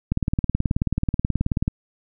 click train, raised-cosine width 5 ms, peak -8 dBFS, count 30, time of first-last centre 0.12-1.679 s, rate 18.6 Hz, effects none

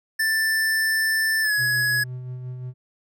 square tone with pitch glide, 1770 to 1682.3 Hz, A6 to G#6, +10 to +22 cents, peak -20 dBFS, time 0.19-2.04 s, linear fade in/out 10 ms, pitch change -88 cents, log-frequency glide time 1.42-1.53 s
triangle tone with tremolo, 126.3 Hz, B2, 39 cents sharp, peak -27 dBFS, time 1.57-2.74 s, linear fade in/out 50 ms, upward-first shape sine, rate 5.7 Hz, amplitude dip 35%
effects none

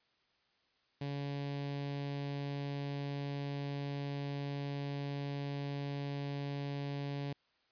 sawtooth tone with notch filter, 141.5 Hz, C#3, 36 cents sharp, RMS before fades -39 dBFS, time 1.01-7.33 s, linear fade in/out 5 ms, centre 1300 Hz, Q 1.5, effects white hiss -74 dBFS RMS until 7.71 s + resampled to 11025 Hz

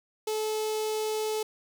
sawtooth tone with notch filter, 432.4 Hz, A4, 30 cents flat, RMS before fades -30 dBFS, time 0.27-1.43 s, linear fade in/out 5 ms, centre 1600 Hz, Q 0.78, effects none

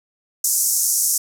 pink band-pass noise, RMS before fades -19 dBFS, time 0.44-1.18 s, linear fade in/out 5 ms, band 5800 to 14000 Hz, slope 48 dB/octave, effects none

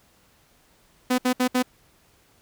sawtooth tone bursts, 251.9 Hz, B3, 34 cents sharp, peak -15 dBFS, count 4, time 1.1-1.627 s, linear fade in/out 10 ms, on 83 ms, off 65 ms, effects pink hiss -60 dBFS RMS until 2.41 s

